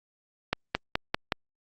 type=accelerating click train; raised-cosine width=0.3 ms; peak=-8 dBFS; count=5; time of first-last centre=0.53-1.322 s; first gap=220 ms; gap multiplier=0.93; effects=Opus 48 kbps